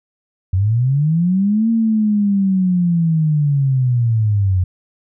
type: linear two-way sweep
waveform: sine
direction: up then down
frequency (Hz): 89.1 to 229.6 to 89.1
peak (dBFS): -12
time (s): 0.53-4.64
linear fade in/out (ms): 5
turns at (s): 1.7
effects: none